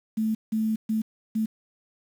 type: tone bursts at uneven times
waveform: sine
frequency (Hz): 219.4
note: A3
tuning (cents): -5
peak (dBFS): -22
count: 4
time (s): 0.17-0.35 / 0.52-0.76 / 0.89-1.02 / 1.35-1.46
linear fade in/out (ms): 10
effects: 8-bit